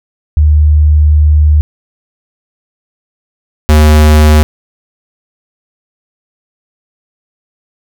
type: tone pair in turn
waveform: sine / square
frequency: 75.5 / 76.25 Hz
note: D2 / D#2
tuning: +48 / -34 cents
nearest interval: unison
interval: 18 cents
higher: second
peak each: -3 dBFS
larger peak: neither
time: 0.37-1.61 / 3.69-4.43 s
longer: first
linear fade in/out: 0 ms
effects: none